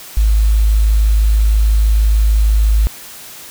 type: tone with quantisation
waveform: sine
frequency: 53.1 Hz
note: G#1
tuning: 39 cents sharp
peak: -8 dBFS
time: 0.17-2.87 s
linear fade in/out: 0 ms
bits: 6
effects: white hiss -34 dBFS RMS until 3.5 s